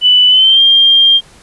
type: tone with pitch glide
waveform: sine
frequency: 2983 to 3197 Hz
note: F#7 to G7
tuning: +13 to +33 cents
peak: -4 dBFS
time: 0.01-1.21 s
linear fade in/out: 50 ms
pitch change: +120 cents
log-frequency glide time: 0.28-0.61 s
effects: pink hiss -42 dBFS RMS until 1.42 s + resampled to 24000 Hz